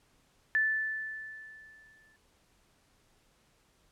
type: tone with exponential decay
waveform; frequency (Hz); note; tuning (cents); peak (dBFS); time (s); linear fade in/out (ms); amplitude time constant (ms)
sine; 1754; A6; -6; -23; 0.55-2.16; 0; 350
effects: pink hiss -68 dBFS RMS until 3.91 s + low-pass 11000 Hz 12 dB/octave